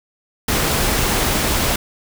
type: noise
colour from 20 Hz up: pink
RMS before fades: -18 dBFS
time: 0.48-1.76 s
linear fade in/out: 5 ms
effects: none